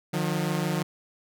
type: tone pair together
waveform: sawtooth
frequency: 153.17 / 179.3 Hz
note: D#3 / F3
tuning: -27 / +46 cents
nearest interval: minor third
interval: 273 cents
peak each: -24 dBFS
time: 0.13-0.83 s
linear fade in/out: 10 ms
effects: none